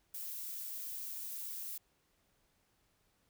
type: noise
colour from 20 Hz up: violet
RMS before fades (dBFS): -43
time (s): 0.14-1.78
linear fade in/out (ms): 5
effects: pink hiss -75 dBFS RMS until 3.29 s